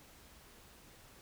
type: silence
effects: pink hiss -59 dBFS RMS until 1.21 s